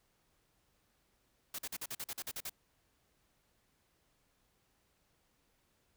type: noise bursts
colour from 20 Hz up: white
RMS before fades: -41 dBFS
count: 11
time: 1.54-2.496 s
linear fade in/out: 5 ms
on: 46 ms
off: 45 ms
effects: pink hiss -75 dBFS RMS until 5.96 s